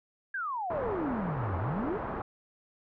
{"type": "exponential two-way sweep", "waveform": "sine", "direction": "down then up", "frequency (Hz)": [1659, 83.5, 459.4], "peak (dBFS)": -31, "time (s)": [0.34, 1.98], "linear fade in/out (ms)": 5, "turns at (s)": 1.57}
{"type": "low-pass noise", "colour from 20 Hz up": "white", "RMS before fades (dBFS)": -36, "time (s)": [0.7, 2.22], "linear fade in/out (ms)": 5, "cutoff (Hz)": 1200, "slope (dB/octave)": 24}
{"effects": []}